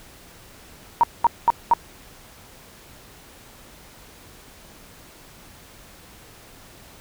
sine tone bursts, 937 Hz, A#5, 9 cents sharp, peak -11 dBFS, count 4, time 1.01-1.736 s, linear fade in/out 0 ms, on 24 ms, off 210 ms, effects pink hiss -47 dBFS RMS until 7 s

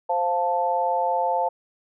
sine chord, F major, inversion second, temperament equal, 523.3 / 698.5 / 880 Hz, C5 / F5 / A5, 0 / 0 / 0 cents, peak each -26 / -25 / -23 dBFS, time 0.09-1.49 s, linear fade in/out 10 ms, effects none

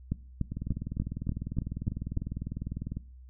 two click trains, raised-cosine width 5 ms, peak -22 / -16 dBFS, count 50 / 8, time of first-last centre 0.52-2.97 / 0.12-2.173 s, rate 20 / 3.41 Hz, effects noise-tail reverb RT60 0.5 s tail -21 dB re dry + added 63 Hz sine -47 dBFS peak until 3.29 s

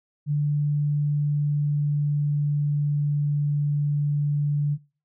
sine tone with pitch glide, 146.83 to 145.9 Hz, D3 to D3, 0 to -11 cents, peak -20 dBFS, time 0.26-4.78 s, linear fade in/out 50 ms, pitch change -11 cents, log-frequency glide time 0.49-3.56 s, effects noise-tail reverb RT60 0.4 s tail -24 dB re dry

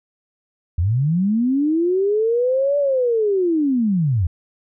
sine linear two-way sweep, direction up then down, 77.78 to 581 to 77.78 Hz, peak -15 dBFS, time 0.78-4.27 s, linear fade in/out 5 ms, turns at 2.78 s, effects none

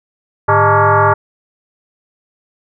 sine tone with frequency modulation, 148.9 Hz, D3, 24 cents sharp, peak -7 dBFS, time 0.48-1.14 s, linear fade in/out 10 ms, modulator 254 Hz, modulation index 5.1, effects none

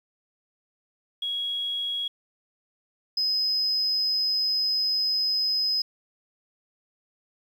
sine tone pair in turn, 3318 / 5057 Hz, G#7 / D#8, -2 / +27 cents, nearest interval perfect fifth, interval 729 cents, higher second, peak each -26 / -21 dBFS, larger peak second, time 1.22-2.08 / 3.17-5.82 s, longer second, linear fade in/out 5 ms, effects tanh soft clip ceiling -18 dBFS + 9-bit

